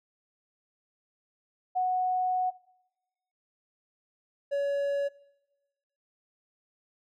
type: tone pair in turn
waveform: sine / triangle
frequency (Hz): 737 / 564.1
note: F#5 / C#5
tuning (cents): -7 / +30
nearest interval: perfect fourth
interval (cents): 463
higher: first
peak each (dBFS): -24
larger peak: neither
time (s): 1.75-2.51 / 4.51-5.09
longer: first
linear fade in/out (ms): 20
effects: noise-tail reverb RT60 1.0 s tail -22 dB re dry